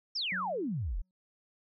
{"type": "exponential sweep", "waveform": "sine", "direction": "down", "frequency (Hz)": [5700, 32], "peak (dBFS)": -31, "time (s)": [0.15, 1.02], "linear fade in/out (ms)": 10}
{"type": "tone with exponential decay", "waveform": "triangle", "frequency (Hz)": 185, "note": "F#3", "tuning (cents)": 0, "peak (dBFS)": -36, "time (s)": [0.32, 1.11], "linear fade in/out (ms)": 2, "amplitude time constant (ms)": 170}
{"effects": []}